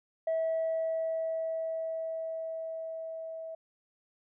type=tone with level ramp; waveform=sine; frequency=649 Hz; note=E5; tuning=27 cents flat; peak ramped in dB=-25 to -38 dBFS; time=0.27-3.55 s; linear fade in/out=5 ms; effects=tanh soft clip ceiling -25 dBFS